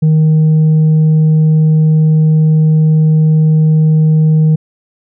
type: tone with tanh clipping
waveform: triangle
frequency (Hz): 156.3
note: D#3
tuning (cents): +8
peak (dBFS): -6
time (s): 0.02-4.56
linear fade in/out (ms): 10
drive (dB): 7
effects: none